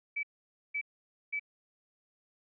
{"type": "tone bursts", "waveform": "sine", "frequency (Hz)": 2300, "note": "D7", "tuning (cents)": -37, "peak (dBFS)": -31, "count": 3, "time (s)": [0.16, 1.396], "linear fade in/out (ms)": 10, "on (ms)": 72, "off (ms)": 510, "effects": []}